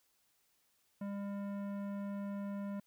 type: tone with tanh clipping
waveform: sine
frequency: 200.6 Hz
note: G3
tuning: 40 cents sharp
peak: -40 dBFS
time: 1.01-2.8 s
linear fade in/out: 5 ms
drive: 15 dB
effects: white hiss -75 dBFS RMS until 2.86 s